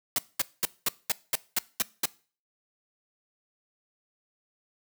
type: noise bursts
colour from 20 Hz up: white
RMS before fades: -25 dBFS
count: 9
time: 0.16-2.056 s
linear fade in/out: 2 ms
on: 24 ms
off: 210 ms
effects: noise-tail reverb RT60 0.4 s tail -21 dB re dry + high-pass 100 Hz 12 dB/octave